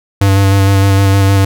square tone with vibrato, 98 Hz, G2, in tune, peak -7 dBFS, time 0.21-1.45 s, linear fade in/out 5 ms, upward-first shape square, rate 6.5 Hz, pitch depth 15 cents each way, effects none

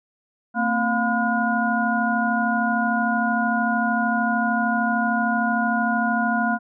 sine tone cluster, 226.7 / 259.9 / 708 / 1009 / 1440 Hz, A#3 / C4 / F5 / B5 / F#6, -48 / -11 / +23 / +37 / -47 cents, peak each -23 / -30 / -24 / -29 / -24 dBFS, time 0.54-6.59 s, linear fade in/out 50 ms, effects none

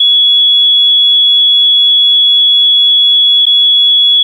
sine tone with dropouts, 3374 Hz, G#7, 27 cents sharp, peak -4 dBFS, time 0-4.23 s, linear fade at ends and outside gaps 5 ms, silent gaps 3.456-3.465 s, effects 7-bit

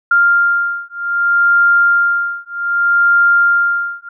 sine beating tone pair, 1396.9 / 1397.54 Hz, F6 / F6, 0 / +1 cents, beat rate 0.64 Hz, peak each -13 dBFS, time 0.11-4.09 s, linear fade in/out 5 ms, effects none

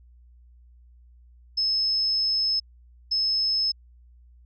sine tone bursts at uneven times, 5200 Hz, E8, 24 cents flat, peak -21 dBFS, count 2, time 1.57-2.6 / 3.11-3.72 s, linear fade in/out 10 ms, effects added 60 Hz sine -50 dBFS peak until 4.45 s

